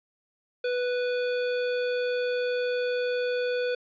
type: tone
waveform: square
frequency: 493.9 Hz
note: B4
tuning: in tune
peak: -26 dBFS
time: 0.64-3.75 s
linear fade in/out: 5 ms
effects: resampled to 11025 Hz + 10-bit